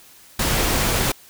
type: noise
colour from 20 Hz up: pink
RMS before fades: -20 dBFS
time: 0.39-1.12 s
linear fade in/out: 5 ms
effects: white hiss -48 dBFS RMS until 1.29 s